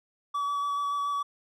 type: tone with vibrato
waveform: triangle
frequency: 1143 Hz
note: D6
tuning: 47 cents flat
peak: -25 dBFS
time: 0.34-1.23 s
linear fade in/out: 10 ms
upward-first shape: square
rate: 7 Hz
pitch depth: 10 cents each way
effects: none